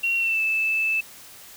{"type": "tone with pitch glide", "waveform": "sine", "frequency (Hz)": [2739, 2630], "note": ["F7", "E7"], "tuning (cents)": [-34, -5], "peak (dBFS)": -20, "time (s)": [0.03, 1.01], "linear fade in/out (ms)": 10, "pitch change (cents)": -71, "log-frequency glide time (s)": [0.17, 0.41], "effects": ["white hiss -45 dBFS RMS until 1.56 s"]}